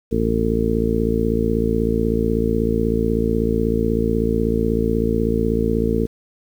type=harmonic tone; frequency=56.2 Hz; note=A1; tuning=37 cents sharp; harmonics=1 / 2 / 3 / 4 / 5 / 6 / 7 / 8; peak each=-24 / -26 / -27 / -22 / -26 / -28 / -27 / -22 dBFS; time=0.11-6.07 s; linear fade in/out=20 ms; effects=8-bit